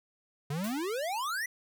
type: exponential sweep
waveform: square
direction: up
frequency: 136.7 to 2018 Hz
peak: -32 dBFS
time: 0.5-1.46 s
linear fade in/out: 5 ms
type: noise with exponential decay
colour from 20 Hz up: white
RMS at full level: -40 dBFS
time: 0.64-0.99 s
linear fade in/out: 2 ms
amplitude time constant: 74 ms
effects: none